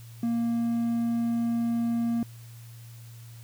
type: tone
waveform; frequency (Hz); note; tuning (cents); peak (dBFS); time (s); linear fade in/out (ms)
triangle; 233.1; A#3; 0; -22; 0.23-2.23; 2
effects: added 116 Hz sine -43 dBFS peak until 3.43 s + white hiss -55 dBFS RMS until 3.43 s